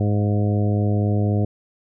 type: harmonic tone with a mistuned harmonic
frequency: 103.83 Hz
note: G#2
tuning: in tune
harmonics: 1 / 2 / 3 / 4 / 5 / 6 / 7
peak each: -18 / -24 / -28 / -30 / -32 / -34 / -35 dBFS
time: 0-1.45 s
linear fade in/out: 5 ms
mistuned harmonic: 7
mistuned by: -16 cents
effects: none